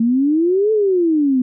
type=exponential two-way sweep; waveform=sine; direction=up then down; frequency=223.3 to 442.6 to 248.1 Hz; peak=-12 dBFS; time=0-1.42 s; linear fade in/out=5 ms; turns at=0.72 s; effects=none